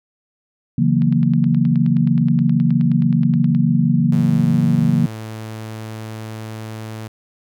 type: chord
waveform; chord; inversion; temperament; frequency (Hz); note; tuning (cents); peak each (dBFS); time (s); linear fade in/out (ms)
sine; F# dominant seventh; second; equal; 138.59 / 164.81 / 185 / 233.1; C#3 / E3 / F#3 / A#3; 0 / 0 / 0 / 0; -18 / -17 / -21 / -17; 0.78-5.06; 5
type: click train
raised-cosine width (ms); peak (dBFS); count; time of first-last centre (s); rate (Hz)
0.3; -22; 25; 1.02-3.549; 9.49
type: tone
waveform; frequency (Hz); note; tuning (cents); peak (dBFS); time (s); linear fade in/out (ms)
sawtooth; 110; A2; 0; -24; 4.12-7.08; 5
effects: none